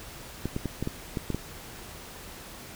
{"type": "clicks", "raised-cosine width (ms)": 3, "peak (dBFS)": -16, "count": 8, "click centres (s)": [0.456, 0.564, 0.657, 0.826, 0.874, 1.172, 1.303, 1.346], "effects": ["pink hiss -44 dBFS RMS until 2.75 s"]}